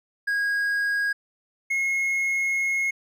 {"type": "tone pair in turn", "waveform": "triangle", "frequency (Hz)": [1641, 2164], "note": ["G#6", "C#7"], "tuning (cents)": [-21, -42], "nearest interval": "perfect fourth", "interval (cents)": 479, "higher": "second", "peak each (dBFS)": [-20, -20], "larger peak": "neither", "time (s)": [[0.27, 1.13], [1.7, 2.91]], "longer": "second", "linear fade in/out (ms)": 10, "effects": []}